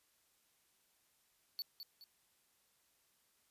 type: tone with echo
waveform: square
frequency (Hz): 4463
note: C#8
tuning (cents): +11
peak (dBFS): -39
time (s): 1.59-1.62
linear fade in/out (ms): 0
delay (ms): 210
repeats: 2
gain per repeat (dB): -8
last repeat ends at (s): 2.04
effects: white hiss -75 dBFS RMS until 3.5 s + resampled to 32000 Hz